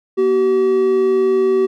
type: tone pair together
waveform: triangle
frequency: 240.5 / 381.8 Hz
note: B3 / G4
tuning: -46 / -46 cents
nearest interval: minor sixth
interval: 800 cents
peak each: -22 / -10 dBFS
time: 0.17-1.67 s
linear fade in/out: 20 ms
effects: none

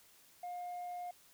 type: tone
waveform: sine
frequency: 711 Hz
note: F5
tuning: 31 cents sharp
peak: -38 dBFS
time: 0.43-1.11 s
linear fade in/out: 5 ms
effects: tanh soft clip ceiling -39 dBFS + white hiss -64 dBFS RMS until 1.33 s

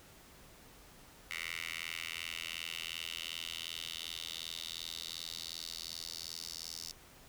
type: tone with high-pass filter sweep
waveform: 10% pulse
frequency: 82.7 Hz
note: E2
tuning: 6 cents sharp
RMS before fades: -43 dBFS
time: 1.31-6.92 s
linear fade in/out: 0 ms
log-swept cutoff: 2200 to 5100 Hz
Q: 3.6
effects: pink hiss -58 dBFS RMS until 7.28 s

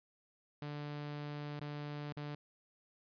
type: tone with dropouts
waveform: sawtooth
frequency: 147 Hz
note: D3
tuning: 2 cents sharp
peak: -37 dBFS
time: 0.62-2.35 s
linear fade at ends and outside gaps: 2 ms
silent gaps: 1.596-1.61 / 2.125-2.168 s
effects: resampled to 11025 Hz

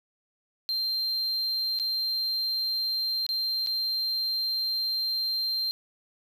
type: tone with dropouts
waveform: sine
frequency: 4161 Hz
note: C8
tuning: 10 cents flat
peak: -23 dBFS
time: 0.69-5.71 s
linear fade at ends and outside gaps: 0 ms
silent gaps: 1.789-1.798 / 3.265-3.29 / 3.663-3.671 s
effects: tanh soft clip ceiling -25 dBFS + 9-bit

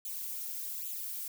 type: noise with flanger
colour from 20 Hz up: violet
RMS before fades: -39 dBFS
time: 0.05-1.28 s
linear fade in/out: 2 ms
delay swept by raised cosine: 0.28 to 3.28 ms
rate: 1.2 Hz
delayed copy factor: +1
effects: none

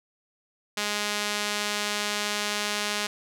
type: tone with band-pass filter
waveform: sawtooth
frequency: 207.7 Hz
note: G#3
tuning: in tune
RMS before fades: -29 dBFS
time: 0.77-3.07 s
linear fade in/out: 5 ms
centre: 4300 Hz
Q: 0.61
effects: none

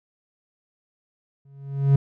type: tone with exponential growth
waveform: triangle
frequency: 138.59 Hz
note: C#3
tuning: in tune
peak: -9 dBFS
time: 1.45-1.96 s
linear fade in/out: 5 ms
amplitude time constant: 110 ms
effects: none

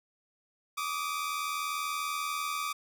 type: tone pair together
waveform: sawtooth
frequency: 1159 / 1239.2 Hz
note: D6 / D#6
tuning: -23 / -7 cents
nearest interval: minor second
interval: 116 cents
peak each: -30 / -32 dBFS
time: 0.77-2.73 s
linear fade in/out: 10 ms
effects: 11-bit

